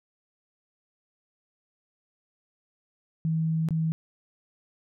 sine tone with dropouts, 160.8 Hz, E3, 43 cents flat, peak -23 dBFS, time 3.25-3.92 s, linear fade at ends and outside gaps 0 ms, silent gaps 3.687-3.707 s, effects none

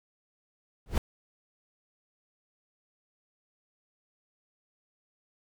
brown noise with exponential growth, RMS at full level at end -19 dBFS, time 0.86-0.98 s, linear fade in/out 1 ms, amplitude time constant 25 ms, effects none

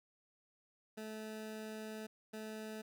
20% pulse tone bursts at uneven times, 217.3 Hz, A3, 21 cents flat, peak -39 dBFS, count 2, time 0.97-2.07 / 2.33-2.82 s, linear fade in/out 10 ms, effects none

